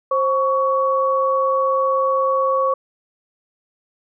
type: tone pair together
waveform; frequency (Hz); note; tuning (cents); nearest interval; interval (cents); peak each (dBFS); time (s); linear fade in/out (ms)
sine; 529.5 / 1121; C5 / C#6; +21 / +19; octave + minor second; 1298; -18; 0.11-2.74; 5
effects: none